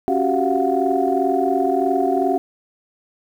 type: tone cluster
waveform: sine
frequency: 275.9 / 367.9 / 390.8 / 689 / 731 Hz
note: C#4 / F#4 / G4 / F5 / F#5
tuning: -8 / -10 / -5 / -24 / -21 cents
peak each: -22 dBFS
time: 0.08-2.38 s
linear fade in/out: 0 ms
effects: tanh soft clip ceiling -5 dBFS + 8-bit